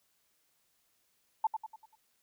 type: tone with echo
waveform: sine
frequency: 881 Hz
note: A5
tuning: 2 cents sharp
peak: -24 dBFS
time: 1.44-1.47 s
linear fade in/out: 5 ms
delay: 97 ms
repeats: 5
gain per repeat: -7 dB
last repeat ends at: 1.955 s
effects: white hiss -74 dBFS RMS until 2.22 s